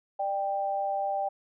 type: tone pair together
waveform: sine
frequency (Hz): 595.5 / 788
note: D5 / G5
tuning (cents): +24 / +9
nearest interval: perfect fourth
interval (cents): 485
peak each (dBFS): -32 / -28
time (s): 0.19-1.29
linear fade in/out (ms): 10
effects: none